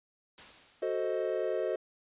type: noise with exponential decay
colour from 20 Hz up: white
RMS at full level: -47 dBFS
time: 0.38-1.53 s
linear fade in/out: 0 ms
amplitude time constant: 250 ms
type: chord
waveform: triangle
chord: F# diminished seventh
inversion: none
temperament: equal with one note detuned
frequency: 370 / 440 / 523.3 / 625.5 Hz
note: F#4 / A4 / C5 / Eb5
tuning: 0 / 0 / 0 / +9 cents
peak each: -33 dBFS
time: 0.82-1.76 s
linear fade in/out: 5 ms
effects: resampled to 8000 Hz